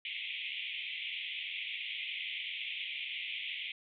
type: band-pass noise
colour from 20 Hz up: pink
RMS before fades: -40 dBFS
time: 0.05-3.72 s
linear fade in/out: 2 ms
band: 2100 to 3500 Hz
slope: 96 dB/octave
effects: none